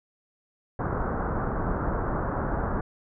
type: low-pass noise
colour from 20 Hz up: pink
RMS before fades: -28 dBFS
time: 0.79-2.81 s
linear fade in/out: 5 ms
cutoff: 1500 Hz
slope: 48 dB/octave
effects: none